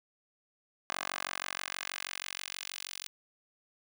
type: tone with high-pass filter sweep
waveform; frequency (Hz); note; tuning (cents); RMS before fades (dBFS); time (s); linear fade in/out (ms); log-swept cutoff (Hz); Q
10% pulse; 46.25; F#1; 0; -40; 0.9-3.07; 0; 1000 to 3700; 1
effects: none